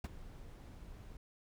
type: noise with ADSR envelope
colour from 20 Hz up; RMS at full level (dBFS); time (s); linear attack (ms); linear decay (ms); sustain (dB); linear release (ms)
brown; -34; 0.04-1.17; 4; 28; -17; 3
effects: none